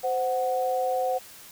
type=tone pair together; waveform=sine; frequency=517.7 / 740 Hz; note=C5 / F#5; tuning=-18 / 0 cents; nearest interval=tritone; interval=618 cents; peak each=-26 dBFS; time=0.03-1.19 s; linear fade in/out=20 ms; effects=white hiss -47 dBFS RMS until 1.51 s